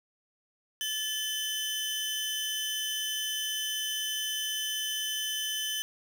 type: tone pair together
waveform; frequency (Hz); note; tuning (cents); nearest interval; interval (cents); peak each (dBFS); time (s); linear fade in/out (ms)
sawtooth; 1739 / 3047; A6 / G7; -21 / -50; minor seventh; 971; -35 / -28; 0.81-5.82; 0
effects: none